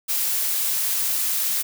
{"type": "noise", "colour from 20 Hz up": "blue", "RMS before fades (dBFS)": -23, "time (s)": [0.08, 1.63], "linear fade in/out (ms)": 20, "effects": []}